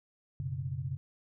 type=chord; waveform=sine; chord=F# suspended fourth; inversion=none; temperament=equal; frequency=92.5 / 123.47 / 138.59 Hz; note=F#2 / B2 / C#3; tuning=0 / 0 / 0 cents; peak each=-40 / -38 / -36 dBFS; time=0.4-0.97 s; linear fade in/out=0 ms; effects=none